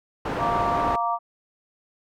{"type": "low-pass noise", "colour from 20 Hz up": "white", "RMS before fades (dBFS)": -28, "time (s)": [0.25, 0.96], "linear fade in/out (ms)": 5, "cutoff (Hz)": 910, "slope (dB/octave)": 12}
{"type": "chord", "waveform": "sine", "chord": "Bb major", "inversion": "second", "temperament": "just", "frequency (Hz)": [699.2, 932.3, 1165.4], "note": ["F5", "Bb5", "D6"], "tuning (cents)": [2, 0, -14], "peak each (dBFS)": -26, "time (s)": [0.38, 1.19], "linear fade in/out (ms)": 50}
{"effects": []}